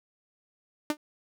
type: tone with exponential decay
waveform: sawtooth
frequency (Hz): 300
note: D4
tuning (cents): +37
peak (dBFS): -19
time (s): 0.9-0.97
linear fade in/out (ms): 2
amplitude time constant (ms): 15
effects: none